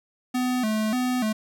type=tone with vibrato; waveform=square; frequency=233.1 Hz; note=A#3; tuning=in tune; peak=-23 dBFS; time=0.34-1.33 s; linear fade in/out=10 ms; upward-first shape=square; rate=1.7 Hz; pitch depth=130 cents each way; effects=10-bit